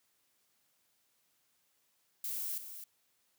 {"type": "noise with echo", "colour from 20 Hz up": "violet", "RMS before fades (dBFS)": -38, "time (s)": [2.24, 2.58], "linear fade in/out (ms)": 2, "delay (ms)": 260, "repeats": 1, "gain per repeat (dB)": -9, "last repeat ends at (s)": 2.84, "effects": ["white hiss -75 dBFS RMS until 3.38 s", "high-pass 80 Hz 12 dB/octave"]}